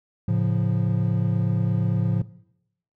triangle chord, A augmented, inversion none, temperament equal, 110 / 138.59 / 174.61 Hz, A2 / C#3 / E#3, 0 / 0 / 0 cents, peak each -20 / -24 / -22 dBFS, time 0.28-2.22 s, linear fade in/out 5 ms, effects noise-tail reverb RT60 0.8 s tail -19 dB re dry

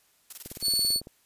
blue noise with tremolo, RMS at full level -39 dBFS, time 0.3-0.94 s, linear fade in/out 5 ms, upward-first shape square, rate 20 Hz, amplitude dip 80%
click train, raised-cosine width 2 ms, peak -29 dBFS, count 12, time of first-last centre 0.46-1.071 s, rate 18 Hz
sawtooth tone, 4435 Hz, C#8, in tune, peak -20 dBFS, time 0.61-1.01 s, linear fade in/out 50 ms
effects white hiss -65 dBFS RMS until 1.25 s + resampled to 32000 Hz

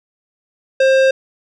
sine tone with tanh clipping, 531 Hz, C5, 25 cents sharp, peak -11 dBFS, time 0.8-1.11 s, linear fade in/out 5 ms, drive 16 dB, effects none

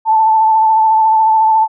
sine tone with vibrato, 880 Hz, A5, in tune, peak -7 dBFS, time 0.05-1.68 s, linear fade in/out 50 ms, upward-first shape triangle, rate 14 Hz, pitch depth 30 cents each way, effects none

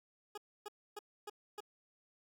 20% pulse tone bursts, 415.3 Hz, G#4, in tune, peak -38 dBFS, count 5, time 0.35-1.605 s, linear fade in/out 5 ms, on 27 ms, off 280 ms, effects none

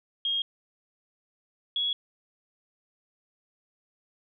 sine tone pair in turn, 3249 / 3350 Hz, G#7 / G#7, -39 / +14 cents, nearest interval minor second, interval 53 cents, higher second, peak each -25 dBFS, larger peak neither, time 0.25-0.42 / 1.76-1.93 s, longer neither, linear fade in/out 2 ms, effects none

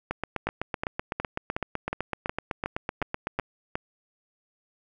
two click trains, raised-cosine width 0.5 ms, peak -13 / -13 dBFS, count 27 / 10, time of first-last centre 0.11-3.397 / 0.47-3.755 s, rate 7.91 / 2.74 Hz, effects none

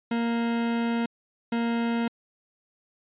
40% pulse tone pair in turn, 233.1 / 233.1 Hz, A#3 / A#3, 0 / 0 cents, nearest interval unison, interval 0 cents, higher neither, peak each -23 dBFS, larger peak neither, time 0.11-1.06 / 1.52-2.08 s, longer first, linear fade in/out 5 ms, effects resampled to 8000 Hz

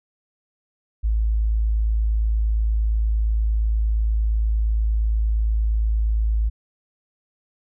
sine tone, 54.3 Hz, A1, 22 cents flat, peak -17 dBFS, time 1.03-6.5 s, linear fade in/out 20 ms, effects none

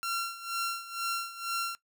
sawtooth tone with tremolo, 1368 Hz, F6, 36 cents flat, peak -25 dBFS, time 0.03-1.75 s, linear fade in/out 0 ms, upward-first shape sine, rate 2.1 Hz, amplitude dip 80%, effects noise-tail reverb RT60 0.1 s tail -18 dB re dry

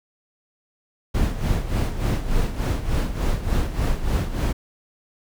brown noise with tremolo, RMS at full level -19 dBFS, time 1.14-4.53 s, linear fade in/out 10 ms, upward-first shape sine, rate 3.4 Hz, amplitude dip 70%, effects none

